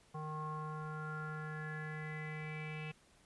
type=tone with low-pass filter sweep; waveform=square; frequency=154.3 Hz; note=D#3; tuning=14 cents flat; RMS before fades=-43 dBFS; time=0.14-2.92 s; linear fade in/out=10 ms; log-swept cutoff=970 to 2600 Hz; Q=7.9; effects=pink hiss -67 dBFS RMS until 3.25 s + resampled to 24000 Hz